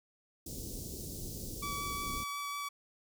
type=band-stop noise; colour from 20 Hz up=pink; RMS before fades=-42 dBFS; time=0.46-2.24 s; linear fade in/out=5 ms; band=440 to 5000 Hz; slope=24 dB/octave
type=tone with vibrato; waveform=sawtooth; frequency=1145 Hz; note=D6; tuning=44 cents flat; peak=-33 dBFS; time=1.62-2.69 s; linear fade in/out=10 ms; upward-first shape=triangle; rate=5.5 Hz; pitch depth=9 cents each way
effects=none